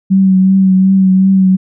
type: tone with vibrato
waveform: sine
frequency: 190 Hz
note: F#3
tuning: 46 cents sharp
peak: -5 dBFS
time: 0.1-1.57 s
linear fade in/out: 20 ms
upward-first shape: triangle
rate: 2.7 Hz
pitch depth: 31 cents each way
effects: none